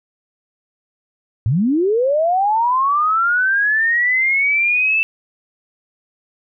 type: linear sweep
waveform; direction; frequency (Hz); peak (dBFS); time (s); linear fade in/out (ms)
sine; up; 96.8 to 2661; -13; 1.46-5.03; 0
effects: none